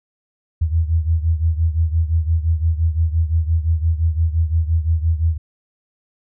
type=beating tone pair; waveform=sine; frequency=80 / 85.8 Hz; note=D#2 / F2; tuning=+49 / -30 cents; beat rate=5.8 Hz; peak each=-16 / -20 dBFS; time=0.61-5.38 s; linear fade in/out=10 ms; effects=none